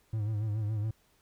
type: tone with vibrato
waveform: triangle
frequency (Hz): 106.9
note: A2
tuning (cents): -49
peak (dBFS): -27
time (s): 0.13-0.91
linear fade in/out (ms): 5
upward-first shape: sine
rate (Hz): 7.1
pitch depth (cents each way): 70
effects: pink hiss -68 dBFS RMS until 1.21 s